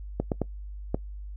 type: clicks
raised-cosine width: 2 ms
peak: -12 dBFS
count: 4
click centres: 0.2 / 0.318 / 0.417 / 0.945 s
effects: noise-tail reverb RT60 0.1 s tail -22 dB re dry + added 50 Hz sine -36 dBFS peak until 1.36 s